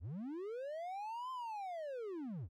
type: linear two-way sweep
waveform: triangle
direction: up then down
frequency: 64 to 1046.5 to 64 Hz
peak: -39 dBFS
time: 0-2.49 s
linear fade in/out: 50 ms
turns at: 1.31 s
effects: none